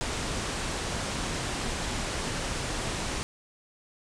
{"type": "low-pass noise", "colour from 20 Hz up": "pink", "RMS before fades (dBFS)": -32, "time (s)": [0.01, 3.23], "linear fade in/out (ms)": 0, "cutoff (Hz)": 9400, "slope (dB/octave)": 48, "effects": []}